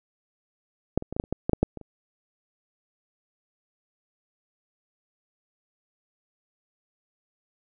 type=clicks; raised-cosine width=2 ms; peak=-7 / -22 / -20 / -18 / -8 / -27 / -13 / -10 / -6 / -6 / -23 / -30 dBFS; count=12; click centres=0.976 / 1.024 / 1.126 / 1.165 / 1.199 / 1.239 / 1.326 / 1.495 / 1.533 / 1.63 / 1.773 / 1.813 s; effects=none